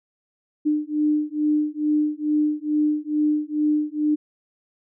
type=beating tone pair; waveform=sine; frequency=300 / 302.3 Hz; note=D4 / D#4; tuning=+37 / -50 cents; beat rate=2.3 Hz; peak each=-22 dBFS; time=0.65-4.16 s; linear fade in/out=20 ms; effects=none